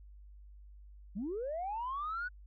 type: linear sweep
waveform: sine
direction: up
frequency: 174.61 to 1501 Hz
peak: -34 dBFS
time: 1.15-2.29 s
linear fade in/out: 20 ms
effects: tanh soft clip ceiling -31 dBFS + added 50 Hz sine -51 dBFS peak until 2.46 s